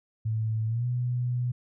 sine tone with pitch glide, 110.4 to 123.21 Hz, A2 to B2, +6 to -4 cents, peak -25 dBFS, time 0.25-1.52 s, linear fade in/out 10 ms, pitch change +190 cents, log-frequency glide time 0.67-0.86 s, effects none

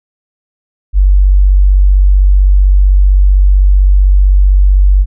sine tone, 47.84 Hz, G1, 41 cents flat, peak -3 dBFS, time 0.93-5.06 s, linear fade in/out 50 ms, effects none

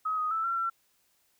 sine tone with pitch steps, 1270 / 1249 / 1318 / 1361 / 1352 Hz, D#6 / D#6 / E6 / F6 / E6, +35 / +6 / -1 / -45 / +43 cents, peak -27 dBFS, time 0.05-0.7 s, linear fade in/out 10 ms, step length 130 ms, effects white hiss -70 dBFS RMS until 1.39 s

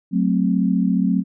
sine chord, F# diminished, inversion none, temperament equal, 185 / 220 / 261.6 Hz, F#3 / A3 / C4, 0 / 0 / 0 cents, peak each -18 / -21 / -21 dBFS, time 0.11-1.24 s, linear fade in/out 50 ms, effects none

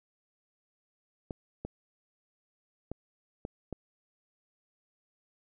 clicks, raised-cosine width 2 ms, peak -23 dBFS, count 5, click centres 1.308 / 1.65 / 2.916 / 3.451 / 3.727 s, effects none

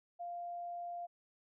sine tone, 697 Hz, F5, 4 cents flat, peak -40 dBFS, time 0.19-1.07 s, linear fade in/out 20 ms, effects none

